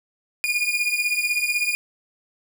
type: beating tone pair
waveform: 40% pulse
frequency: 2427 / 2443 Hz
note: D#7 / D#7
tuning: -44 / -32 cents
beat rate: 16 Hz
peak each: -23 dBFS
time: 0.44-1.75 s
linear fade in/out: 0 ms
effects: 9-bit